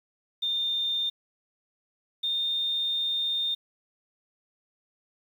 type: tone pair in turn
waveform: sine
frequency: 3618 / 3638 Hz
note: A7 / A#7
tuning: +48 / -43 cents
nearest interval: unison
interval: 9 cents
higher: second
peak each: -25 dBFS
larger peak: neither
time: 0.42-1.1 / 2.23-3.55 s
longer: second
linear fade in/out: 10 ms
effects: 9-bit